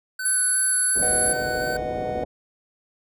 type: tone with vibrato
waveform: square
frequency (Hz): 1506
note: F#6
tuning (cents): +30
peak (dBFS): -28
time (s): 0.19-1.77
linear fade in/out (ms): 5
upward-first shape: square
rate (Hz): 2.8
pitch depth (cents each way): 13
type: tone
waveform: sine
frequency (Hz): 10830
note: E9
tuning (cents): +46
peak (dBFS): -19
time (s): 0.25-1.33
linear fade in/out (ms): 5
type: low-pass noise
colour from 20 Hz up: white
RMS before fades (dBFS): -33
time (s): 0.95-2.25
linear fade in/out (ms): 10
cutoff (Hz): 570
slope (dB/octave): 24
type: chord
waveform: triangle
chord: B major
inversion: none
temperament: just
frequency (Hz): 493.9 / 617.4 / 740.8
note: B4 / D#5 / F#5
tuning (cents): 0 / -14 / +2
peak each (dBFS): -28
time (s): 1.02-2.24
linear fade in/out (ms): 5
effects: none